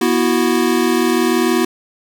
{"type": "chord", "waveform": "square", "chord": "B suspended fourth", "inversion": "none", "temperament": "equal with one note detuned", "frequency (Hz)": [243.3, 329.6, 370], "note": ["B3", "E4", "F#4"], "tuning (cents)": [-26, 0, 0], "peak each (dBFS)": -18, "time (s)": [0.01, 1.65], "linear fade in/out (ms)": 5, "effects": []}